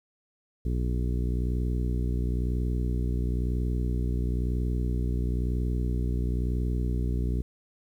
harmonic tone, 61 Hz, B1, 21 cents flat, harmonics 1 / 2 / 3 / 4 / 5 / 6 / 7, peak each -26 / -32 / -36 / -38 / -40 / -42 / -43 dBFS, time 0.65-7.42 s, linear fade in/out 5 ms, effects 10-bit

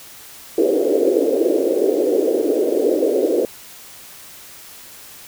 white band-pass noise, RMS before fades -17 dBFS, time 0.58-3.45 s, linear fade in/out 2 ms, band 300 to 530 Hz, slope 48 dB/octave, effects white hiss -40 dBFS RMS until 5.27 s

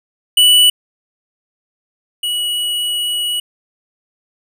square tone pair in turn, 2960 / 2926 Hz, F#7 / F#7, 0 / -20 cents, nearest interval unison, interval 20 cents, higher first, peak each -7 / -17 dBFS, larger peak first, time 0.37-0.7 / 2.23-3.4 s, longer second, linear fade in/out 5 ms, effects none

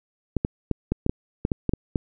clicks, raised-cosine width 3 ms, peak -9 dBFS, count 11, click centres 0.367 / 0.449 / 0.713 / 0.92 / 1.064 / 1.095 / 1.451 / 1.518 / 1.693 / 1.736 / 1.958 s, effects none

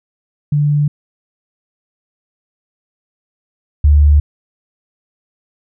sine tone pair in turn, 146.83 / 73.42 Hz, D3 / D2, 0 / 0 cents, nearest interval octave, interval 1200 cents, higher first, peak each -10 / -5 dBFS, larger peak second, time 0.52-0.88 / 3.84-4.2 s, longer neither, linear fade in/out 5 ms, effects none

